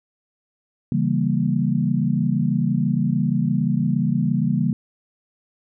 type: chord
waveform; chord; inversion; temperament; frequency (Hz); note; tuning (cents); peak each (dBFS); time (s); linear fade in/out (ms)
sine; C# diminished seventh; none; equal; 138.59 / 164.81 / 196 / 233.1; C#3 / E3 / G3 / Bb3; 0 / 0 / 0 / 0; -23; 0.92-4.73; 2
effects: none